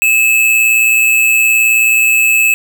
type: tone with amplitude modulation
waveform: square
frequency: 2600 Hz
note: E7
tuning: 24 cents flat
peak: -6 dBFS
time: 0.02-2.54 s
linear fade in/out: 0 ms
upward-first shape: sine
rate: 119 Hz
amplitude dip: 50%
effects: none